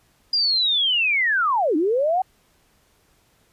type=linear two-way sweep; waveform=sine; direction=down then up; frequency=4890 to 288.3 to 772 Hz; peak=-17 dBFS; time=0.33-2.22 s; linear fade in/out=5 ms; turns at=1.76 s; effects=pink hiss -61 dBFS RMS until 3.52 s + resampled to 32000 Hz